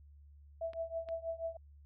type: tone with tremolo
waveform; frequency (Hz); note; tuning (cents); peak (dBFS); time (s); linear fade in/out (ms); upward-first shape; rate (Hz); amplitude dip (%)
sine; 659.3; E5; 0; -33; 0.61-1.57; 5; triangle; 6.2; 95
type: clicks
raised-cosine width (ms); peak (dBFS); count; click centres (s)
0.3; -36; 2; 0.734 / 1.088
effects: added 72 Hz sine -55 dBFS peak until 1.85 s